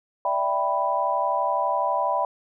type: chord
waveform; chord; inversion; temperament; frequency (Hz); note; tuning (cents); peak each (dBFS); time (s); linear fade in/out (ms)
sine; E minor seventh; third; equal; 587.3 / 659.3 / 784 / 987.8; D5 / E5 / G5 / B5; 0 / 0 / 0 / 0; -28 / -28 / -27 / -24; 0.25-2.25; 2
effects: none